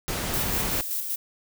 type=noise; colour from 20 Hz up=pink; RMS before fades=-29 dBFS; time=0.08-0.81 s; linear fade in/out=0 ms
type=noise with tremolo; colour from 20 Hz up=violet; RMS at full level=-28 dBFS; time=0.33-1.16 s; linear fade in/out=10 ms; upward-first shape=square; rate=5.2 Hz; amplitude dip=40%
effects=none